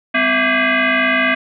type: tone with frequency modulation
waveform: sine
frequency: 200.3 Hz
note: G3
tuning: 38 cents sharp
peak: -12 dBFS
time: 0.14-1.35 s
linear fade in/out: 10 ms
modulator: 456 Hz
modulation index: 5.3
effects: none